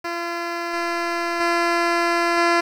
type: tone with level steps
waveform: 10% pulse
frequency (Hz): 341.7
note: F4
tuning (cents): -38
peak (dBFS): -16 / -13 / -9 / -7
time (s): 0.04-2.61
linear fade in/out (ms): 10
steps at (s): 0.73 / 1.4 / 2.37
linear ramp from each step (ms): 10
effects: low-pass 5000 Hz 12 dB/octave + 7-bit